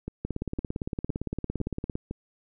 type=two click trains; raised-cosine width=3 ms; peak=-20 / -17 dBFS; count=5 / 31; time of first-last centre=0.08-2.11 / 0.25-1.955 s; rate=1.97 / 17.6 Hz; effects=none